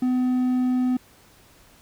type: tone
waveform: triangle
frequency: 252.4 Hz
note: B3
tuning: 38 cents sharp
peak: -17 dBFS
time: 0.02-0.97 s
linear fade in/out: 5 ms
effects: pink hiss -54 dBFS RMS until 1.81 s